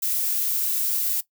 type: noise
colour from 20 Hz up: violet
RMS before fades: -24 dBFS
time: 0.02-1.21 s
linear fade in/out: 10 ms
effects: noise-tail reverb RT60 0.1 s tail -17 dB re dry